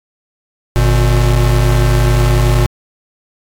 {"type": "tone pair together", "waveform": "square", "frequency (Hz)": [50.35, 120], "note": ["G1", "B2"], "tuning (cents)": [47, -49], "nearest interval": "octave + minor third", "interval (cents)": 1504, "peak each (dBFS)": -12, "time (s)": [0.76, 2.66], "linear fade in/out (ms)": 0, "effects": ["AAC 64 kbps"]}